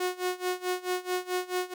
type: tone with tremolo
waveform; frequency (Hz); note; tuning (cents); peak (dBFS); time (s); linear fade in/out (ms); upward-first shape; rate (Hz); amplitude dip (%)
sawtooth; 363.9; F#4; -29; -22; 0-1.74; 5; sine; 4.6; 90
effects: none